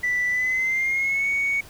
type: tone with pitch glide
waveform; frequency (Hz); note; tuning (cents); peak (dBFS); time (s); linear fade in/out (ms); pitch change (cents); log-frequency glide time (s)
sine; 1975.5 to 2230; B6 to C#7; 0 to +10; -19; 0.03-1.61; 10; +210; 0.29-1.29
effects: tanh soft clip ceiling -17 dBFS + pink hiss -46 dBFS RMS until 1.69 s